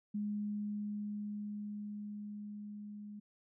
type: tone with level ramp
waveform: sine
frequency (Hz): 207.7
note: G#3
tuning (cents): 0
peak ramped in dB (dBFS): -34 to -45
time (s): 0.14-3.2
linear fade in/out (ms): 10
effects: none